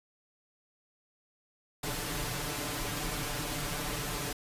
pink noise with comb filter, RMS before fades -35 dBFS, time 1.83-4.33 s, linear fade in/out 5 ms, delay 6.8 ms, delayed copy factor +0.9, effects resampled to 32000 Hz

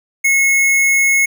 square tone, 2179 Hz, C#7, 30 cents flat, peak -11 dBFS, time 0.24-1.26 s, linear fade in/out 10 ms, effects none

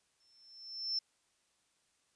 sine tone with exponential growth, 5340 Hz, E8, 22 cents sharp, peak -30 dBFS, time 0.2-0.99 s, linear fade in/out 5 ms, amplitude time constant 170 ms, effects white hiss -75 dBFS RMS until 2.15 s + resampled to 22050 Hz

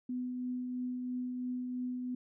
sine tone with tremolo, 250 Hz, B3, 21 cents sharp, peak -33 dBFS, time 0.09-2.15 s, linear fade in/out 5 ms, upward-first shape triangle, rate 3 Hz, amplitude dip 30%, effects none

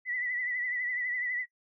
sine tone with vibrato, 1975.5 Hz, B6, in tune, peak -30 dBFS, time 0.05-1.46 s, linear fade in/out 50 ms, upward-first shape triangle, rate 12 Hz, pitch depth 62 cents each way, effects noise-tail reverb RT60 0.1 s tail -20 dB re dry

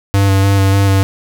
square tone with vibrato, 98 Hz, G2, in tune, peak -9 dBFS, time 0.14-1.03 s, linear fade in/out 0 ms, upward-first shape square, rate 3.4 Hz, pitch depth 16 cents each way, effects none

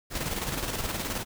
pink noise with tremolo, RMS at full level -30 dBFS, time 0.1-1.25 s, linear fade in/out 50 ms, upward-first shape square, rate 19 Hz, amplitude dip 45%, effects none

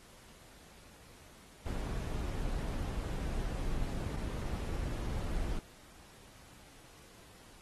brown noise with dropouts, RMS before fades -36 dBFS, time 1.66-5.59 s, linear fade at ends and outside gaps 2 ms, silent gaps 4.163-4.171 / 4.437-4.441 s, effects pink hiss -58 dBFS RMS until 7.61 s + AAC 32 kbps

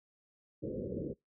white low-pass noise, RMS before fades -38 dBFS, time 0.62-1.14 s, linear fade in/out 20 ms, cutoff 540 Hz, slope 96 dB/octave, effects noise-tail reverb RT60 0.2 s tail -26 dB re dry + high-pass 80 Hz 12 dB/octave

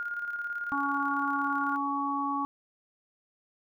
sine tone with tremolo, 1418 Hz, F6, 26 cents sharp, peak -30 dBFS, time 0-1.76 s, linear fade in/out 0 ms, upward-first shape square, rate 18 Hz, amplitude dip 45%
harmonic tone, 280.7 Hz, C#4, 22 cents sharp, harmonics 1 / 3 / 4, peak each -33 / -34 / -30 dBFS, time 0.72-2.45 s, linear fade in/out 0 ms
effects none

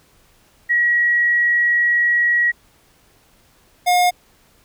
sine / square tone pair in turn, 1912 / 716.2 Hz, A#6 / F5, +43 / +43 cents, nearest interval octave + perfect fourth, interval 1700 cents, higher first, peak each -13 dBFS, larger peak neither, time 0.69-2.52 / 3.86-4.11 s, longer first, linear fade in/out 20 ms, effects pink hiss -55 dBFS RMS until 4.64 s

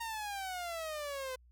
sawtooth exponential sweep, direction down, 932.3 to 507 Hz, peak -34 dBFS, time 0-1.36 s, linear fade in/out 10 ms, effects added 60 Hz sine -59 dBFS peak until 1.51 s

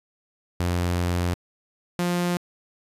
sawtooth tone pair in turn, 88 / 176 Hz, F2 / F3, +14 / +14 cents, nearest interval octave, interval 1200 cents, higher second, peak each -18 dBFS, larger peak neither, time 0.6-1.34 / 1.99-2.37 s, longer first, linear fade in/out 0 ms, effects resampled to 32000 Hz + 9-bit

